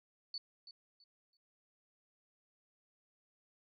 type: tone with echo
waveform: sine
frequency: 4480 Hz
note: C#8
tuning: 18 cents sharp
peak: -39 dBFS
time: 0.34-0.38 s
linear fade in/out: 2 ms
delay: 330 ms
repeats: 3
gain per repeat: -12 dB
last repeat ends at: 1.37 s
effects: none